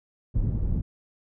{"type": "low-pass noise", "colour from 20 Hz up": "pink", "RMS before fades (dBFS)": -25, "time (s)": [0.34, 0.82], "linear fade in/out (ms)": 20, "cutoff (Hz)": 150, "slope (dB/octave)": 12, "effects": []}